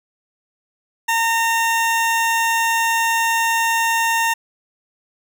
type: tone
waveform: 20% pulse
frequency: 915 Hz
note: A#5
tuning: 32 cents flat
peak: -11 dBFS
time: 1.08-4.34 s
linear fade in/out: 10 ms
effects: none